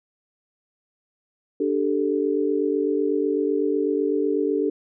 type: chord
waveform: sine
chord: D suspended fourth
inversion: none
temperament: equal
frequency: 293.7 / 392 / 440 Hz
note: D4 / G4 / A4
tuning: 0 / 0 / 0 cents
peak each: -24 dBFS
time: 1.6-4.7 s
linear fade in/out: 5 ms
effects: none